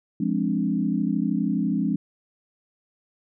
sine chord, D half-diminished seventh, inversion first, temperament equal, 174.61 / 207.7 / 261.6 / 293.7 Hz, F3 / Ab3 / C4 / D4, 0 / 0 / 0 / 0 cents, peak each -27 / -25 / -27 / -28 dBFS, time 0.2-1.96 s, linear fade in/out 5 ms, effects none

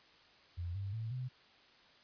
sine tone with pitch steps, 86.9 / 98.68 / 112.05 / 127.23 Hz, F2 / G2 / A2 / C3, -8 / +12 / +32 / -48 cents, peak -37 dBFS, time 0.57-1.29 s, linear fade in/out 20 ms, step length 180 ms, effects white hiss -63 dBFS RMS until 2.03 s + resampled to 11025 Hz

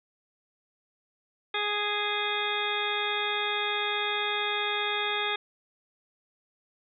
harmonic tone with a mistuned harmonic, 415.3 Hz, G#4, in tune, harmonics 1 / 2 / 3 / 4 / 5 / 6 / 8 / 9, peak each -35 / -35 / -35 / -35 / -35 / -35 / -35 / -35 dBFS, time 1.54-5.36 s, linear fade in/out 5 ms, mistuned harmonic 9, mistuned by -40 cents, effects none

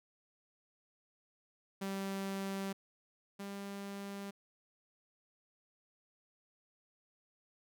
sawtooth tone pair in turn, 194.9 / 199 Hz, G3 / G3, -10 / +26 cents, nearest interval unison, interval 36 cents, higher second, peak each -33 / -38 dBFS, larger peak first, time 1.81-2.73 / 3.39-4.31 s, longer neither, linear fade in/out 10 ms, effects none

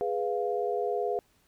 sine chord, F diminished, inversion first, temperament equal, 415.3 / 493.9 / 698.5 Hz, Ab4 / Cb5 / F5, 0 / 0 / 0 cents, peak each -30 / -32 / -32 dBFS, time 0.01-1.19 s, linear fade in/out 0 ms, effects pink hiss -67 dBFS RMS until 1.47 s

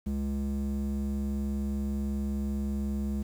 square tone with band-pass filter, 69.3 Hz, C#2, in tune, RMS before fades -31 dBFS, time 0.06-3.23 s, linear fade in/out 10 ms, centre 160 Hz, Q 5, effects 9-bit

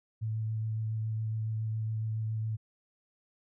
sine tone with vibrato, 110 Hz, A2, in tune, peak -30 dBFS, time 0.21-2.57 s, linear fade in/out 20 ms, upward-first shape sine, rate 7.2 Hz, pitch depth 12 cents each way, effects none

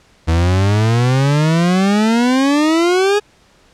40% pulse exponential sweep, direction up, 79.7 to 420.7 Hz, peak -10 dBFS, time 0.27-3.2 s, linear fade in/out 20 ms, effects pink hiss -51 dBFS RMS until 3.73 s + low-pass 7000 Hz 12 dB/octave

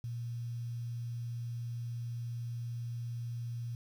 sine tone with quantisation, 118.6 Hz, A#2, 30 cents sharp, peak -36 dBFS, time 0.04-3.75 s, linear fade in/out 0 ms, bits 10, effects none

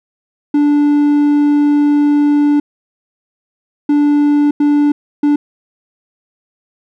triangle tone bursts at uneven times, 292.1 Hz, D4, 9 cents flat, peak -6 dBFS, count 4, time 0.54-2.6 / 3.89-4.51 / 4.6-4.92 / 5.23-5.36 s, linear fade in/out 5 ms, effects none

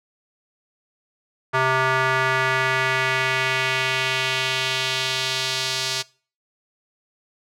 square tone with band-pass filter sweep, 130.81 Hz, C3, in tune, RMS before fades -22 dBFS, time 1.53-6.03 s, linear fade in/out 20 ms, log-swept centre 1300 to 4700 Hz, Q 1.6, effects noise-tail reverb RT60 0.4 s tail -23 dB re dry

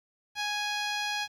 10% pulse tone, 830.6 Hz, G#5, in tune, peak -21 dBFS, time 0.35-1.28 s, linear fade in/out 50 ms, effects low-pass 7000 Hz 12 dB/octave + 10-bit

